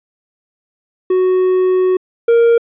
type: tone pair in turn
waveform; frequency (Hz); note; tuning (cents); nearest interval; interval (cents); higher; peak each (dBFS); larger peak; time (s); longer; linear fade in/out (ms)
triangle; 370 / 466.2; F#4 / A#4; 0 / 0; major third; 400; second; -8 / -5; second; 1.1-1.97 / 2.28-2.58; first; 5
effects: resampled to 8000 Hz